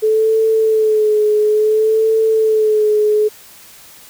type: tone with vibrato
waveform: sine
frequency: 432.9 Hz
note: A4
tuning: 28 cents flat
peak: -10 dBFS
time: 0.02-3.29 s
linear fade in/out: 20 ms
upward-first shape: sine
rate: 0.58 Hz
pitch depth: 40 cents each way
effects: white hiss -41 dBFS RMS until 4.09 s